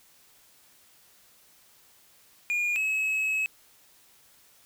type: tone pair in turn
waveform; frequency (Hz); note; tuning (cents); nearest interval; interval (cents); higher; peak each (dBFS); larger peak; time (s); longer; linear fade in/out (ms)
triangle; 2428 / 2572; D#7 / E7; -43 / -43; minor second; 100; second; -23; neither; 2.5-2.76 / 2.76-3.46; second; 0
effects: white hiss -59 dBFS RMS until 4.65 s